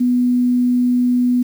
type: tone with quantisation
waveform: sine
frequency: 246.9 Hz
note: B3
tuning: in tune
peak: -12 dBFS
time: 0-1.43 s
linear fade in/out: 10 ms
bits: 7
effects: none